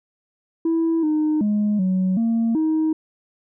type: tone with pitch steps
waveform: sine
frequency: 328.5 / 306.9 / 208.9 / 186.4 / 228.8 / 315 Hz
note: E4 / D#4 / G#3 / F#3 / A#3 / D#4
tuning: -6 / -24 / +10 / +13 / -32 / +21 cents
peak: -15 dBFS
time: 0.65-2.93 s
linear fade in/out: 5 ms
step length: 380 ms
effects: tanh soft clip ceiling -15 dBFS